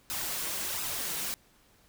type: noise with flanger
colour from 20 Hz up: white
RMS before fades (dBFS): -34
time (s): 0.1-1.34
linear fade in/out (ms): 0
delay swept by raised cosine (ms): 0.78 to 6.28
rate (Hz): 1.4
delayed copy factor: +0.5
effects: pink hiss -63 dBFS RMS until 1.88 s